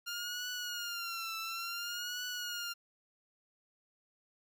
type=tone with vibrato; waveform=15% pulse; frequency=1400 Hz; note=F6; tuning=4 cents sharp; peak=-31 dBFS; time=0.06-2.74 s; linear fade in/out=20 ms; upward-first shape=triangle; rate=0.57 Hz; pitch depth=99 cents each way; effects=none